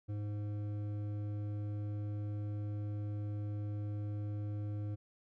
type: tone with hard clipping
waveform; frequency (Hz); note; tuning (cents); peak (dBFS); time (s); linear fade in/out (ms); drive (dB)
triangle; 103.83; G#2; 0; -38; 0.08-4.96; 20; 13
effects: none